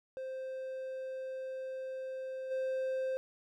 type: tone with level steps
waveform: triangle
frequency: 523.3 Hz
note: C5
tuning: in tune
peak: -36 / -30 dBFS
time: 0.17-3.17 s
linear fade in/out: 0 ms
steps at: 2.5 s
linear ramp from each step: 20 ms
effects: none